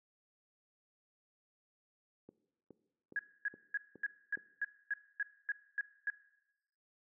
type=click train; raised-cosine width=3 ms; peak=-31 dBFS; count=6; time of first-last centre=2.29-4.373 s; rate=2.4 Hz
type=tone bursts; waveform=sine; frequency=1661.2 Hz; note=G#6; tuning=in tune; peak=-32 dBFS; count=11; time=3.16-6.101 s; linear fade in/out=2 ms; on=31 ms; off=260 ms
effects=noise-tail reverb RT60 0.9 s tail -17 dB re dry + high-pass 400 Hz 12 dB/octave